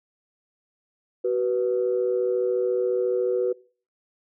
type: tone pair together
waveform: sine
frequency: 376.5 / 490.7 Hz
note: F#4 / B4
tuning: +30 / -11 cents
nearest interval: perfect fourth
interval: 459 cents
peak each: -23 dBFS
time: 1.24-3.53 s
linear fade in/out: 10 ms
effects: noise-tail reverb RT60 0.4 s tail -22 dB re dry + tanh soft clip ceiling -13 dBFS